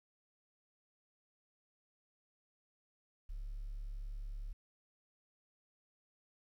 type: tone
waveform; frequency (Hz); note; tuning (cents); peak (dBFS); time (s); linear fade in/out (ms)
sine; 35.42; C#1; +38; -38; 3.29-4.53; 10
effects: tanh soft clip ceiling -39 dBFS + 12-bit